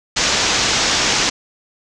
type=low-pass noise; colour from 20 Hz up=white; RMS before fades=-17 dBFS; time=0.16-1.3 s; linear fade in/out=10 ms; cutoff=6800 Hz; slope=48 dB/octave; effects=none